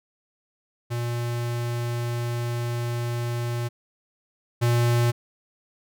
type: tone pair in turn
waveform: square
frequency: 119.3 / 119.3 Hz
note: A#2 / A#2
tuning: +41 / +41 cents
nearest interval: unison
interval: 0 cents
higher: neither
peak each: -26 / -19 dBFS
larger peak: second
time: 0.9-3.69 / 4.61-5.12 s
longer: first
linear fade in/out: 20 ms
effects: none